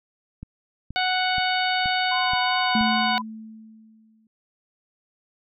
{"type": "click train", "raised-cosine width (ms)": 5, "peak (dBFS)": -23, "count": 6, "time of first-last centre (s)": [0.43, 2.811], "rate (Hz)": 2.1}
{"type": "harmonic tone", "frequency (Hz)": 740, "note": "F#5", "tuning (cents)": 0, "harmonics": [1, 2, 3, 4, 5, 6], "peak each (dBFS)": [-24, -27, -29, -30, -31, -32], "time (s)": [0.96, 3.18], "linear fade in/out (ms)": 0}
{"type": "tone with vibrato", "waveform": "sine", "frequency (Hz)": 1017, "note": "C6", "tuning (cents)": -50, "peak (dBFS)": -27, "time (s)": [2.11, 3.22], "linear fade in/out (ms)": 10, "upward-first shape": "triangle", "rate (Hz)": 2.6, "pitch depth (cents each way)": 42}
{"type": "tone with exponential decay", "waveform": "sine", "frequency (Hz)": 220, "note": "A3", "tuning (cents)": 0, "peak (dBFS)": -19, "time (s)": [2.75, 4.27], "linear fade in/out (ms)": 2, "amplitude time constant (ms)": 330}
{"effects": []}